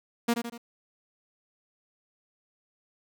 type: tone with echo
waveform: sawtooth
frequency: 235.3 Hz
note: A#3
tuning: 16 cents sharp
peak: -18 dBFS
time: 0.28-0.34 s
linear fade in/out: 10 ms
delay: 80 ms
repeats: 3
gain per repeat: -6 dB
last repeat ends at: 0.58 s
effects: 9-bit